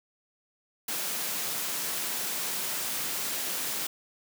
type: high-pass noise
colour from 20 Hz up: white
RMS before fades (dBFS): -32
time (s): 0.88-3.87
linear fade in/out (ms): 5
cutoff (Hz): 130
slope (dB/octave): 48
effects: none